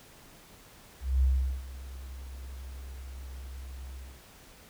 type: tone with ADSR envelope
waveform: sine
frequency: 65.41 Hz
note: C2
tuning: in tune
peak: -20 dBFS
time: 1-4.22 s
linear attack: 220 ms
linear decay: 400 ms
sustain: -19 dB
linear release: 240 ms
effects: pink hiss -54 dBFS RMS until 4.69 s